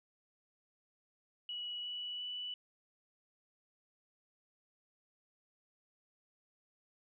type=tone with pitch steps; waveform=sine; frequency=2929 / 2948 / 2966 Hz; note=F#7 / F#7 / F#7; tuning=-18 / -7 / +4 cents; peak=-39 dBFS; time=1.49-2.54 s; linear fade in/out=2 ms; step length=350 ms; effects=none